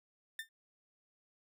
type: tone with exponential decay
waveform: 30% pulse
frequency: 1797 Hz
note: A6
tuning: 36 cents sharp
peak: -33 dBFS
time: 0.39-0.49 s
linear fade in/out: 2 ms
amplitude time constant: 20 ms
effects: none